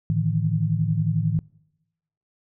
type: tone cluster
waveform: sine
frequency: 109.3 / 152.6 / 163.7 Hz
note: A2 / D#3 / E3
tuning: -11 / -33 / -12 cents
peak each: -24 dBFS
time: 0.1-1.39 s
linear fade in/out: 0 ms
effects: noise-tail reverb RT60 0.9 s tail -24 dB re dry

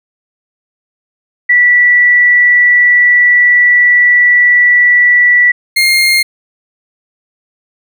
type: tone pair in turn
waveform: sine / 30% pulse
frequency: 1957 / 2125 Hz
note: B6 / C7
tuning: -16 / +26 cents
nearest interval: minor second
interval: 142 cents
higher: second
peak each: -4 dBFS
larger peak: neither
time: 1.49-5.52 / 5.76-6.23 s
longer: first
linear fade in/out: 10 ms
effects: none

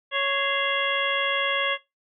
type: harmonic tone with a mistuned harmonic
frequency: 554.4 Hz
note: C#5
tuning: in tune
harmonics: 1 / 2 / 3 / 4 / 5 / 6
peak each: -29 / -29 / -29 / -29 / -29 / -29 dBFS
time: 0.11-1.78 s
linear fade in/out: 50 ms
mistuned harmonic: 4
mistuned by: -110 cents
effects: noise-tail reverb RT60 0.2 s tail -18 dB re dry

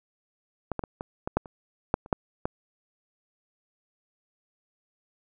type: clicks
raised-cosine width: 1 ms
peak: -15 / -15 / -19 / -19 / -16 / -8 / -28 / -7 / -30 / -8 / -13 dBFS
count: 11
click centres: 0.717 / 0.793 / 0.838 / 1.009 / 1.275 / 1.37 / 1.458 / 1.941 / 2.061 / 2.128 / 2.455 s
effects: none

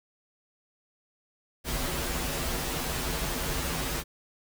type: noise with comb filter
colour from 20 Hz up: pink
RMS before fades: -31 dBFS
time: 1.64-4.04 s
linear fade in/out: 50 ms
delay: 9.8 ms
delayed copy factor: -1
effects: none

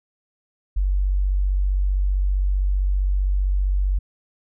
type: tone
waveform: sine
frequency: 47.68 Hz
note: G1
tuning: 47 cents flat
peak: -17 dBFS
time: 0.76-3.99 s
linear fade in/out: 10 ms
effects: none

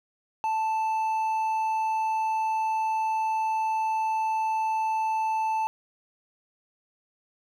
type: tone with hard clipping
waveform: triangle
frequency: 880 Hz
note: A5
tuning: in tune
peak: -25 dBFS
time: 0.44-5.67 s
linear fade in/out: 0 ms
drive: 7 dB
effects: none

